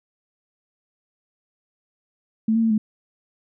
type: tone with pitch steps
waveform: sine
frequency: 220.9 / 227.2 / 224.6 / 215 Hz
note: A3 / A#3 / A3 / A3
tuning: +7 / -44 / +36 / -40 cents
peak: -16 dBFS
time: 2.48-2.78 s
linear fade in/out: 5 ms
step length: 75 ms
effects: none